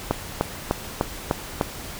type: click train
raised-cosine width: 1 ms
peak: -5 dBFS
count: 6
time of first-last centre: 0.11-1.612 s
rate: 3.33 Hz
effects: pink hiss -36 dBFS RMS until 1.99 s